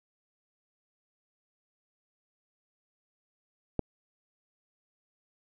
click, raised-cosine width 2 ms, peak -14 dBFS, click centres 3.793 s, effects none

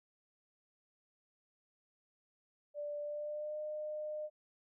sine tone with pitch glide, 587.3 to 607.7 Hz, D5 to D#5, 0 to -41 cents, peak -38 dBFS, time 2.74-4.3 s, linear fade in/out 50 ms, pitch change +59 cents, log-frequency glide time 3-3.59 s, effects none

